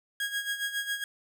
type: tone with tremolo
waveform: 30% pulse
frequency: 1642 Hz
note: G#6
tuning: 20 cents flat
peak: -25 dBFS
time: 0.2-1.04 s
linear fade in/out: 2 ms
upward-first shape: sine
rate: 7.3 Hz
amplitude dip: 70%
effects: none